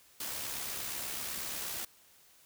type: noise with amplitude modulation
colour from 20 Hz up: white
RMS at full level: -37 dBFS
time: 0.2-1.85 s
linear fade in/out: 5 ms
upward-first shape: sine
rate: 68.3 Hz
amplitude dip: 35%
effects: white hiss -62 dBFS RMS until 2.45 s